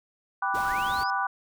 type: chord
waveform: sine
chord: G major seventh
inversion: none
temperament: equal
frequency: 784 / 987.8 / 1174.7 / 1480 Hz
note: G5 / B5 / D6 / F#6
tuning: 0 / 0 / 0 / 0 cents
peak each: -30 dBFS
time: 0.42-1.27 s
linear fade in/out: 5 ms
type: linear sweep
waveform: sine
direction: up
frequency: 281.6 to 5274 Hz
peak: -37 dBFS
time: 0.54-1.1 s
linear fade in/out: 0 ms
type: noise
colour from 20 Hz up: pink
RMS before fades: -40 dBFS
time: 0.54-1.04 s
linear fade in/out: 10 ms
effects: none